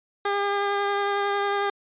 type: tone with vibrato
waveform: 15% pulse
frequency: 403.2 Hz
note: G4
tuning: 49 cents sharp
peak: -16 dBFS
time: 0.25-1.7 s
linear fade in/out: 5 ms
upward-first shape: triangle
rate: 11 Hz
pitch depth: 13 cents each way
effects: resampled to 8000 Hz